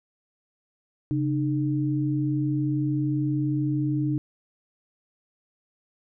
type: tone pair together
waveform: sine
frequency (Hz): 135.87 / 302.9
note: C#3 / D#4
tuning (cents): -34 / -46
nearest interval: octave + major second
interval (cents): 1388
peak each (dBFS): -25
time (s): 1.11-4.18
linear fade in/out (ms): 0
effects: none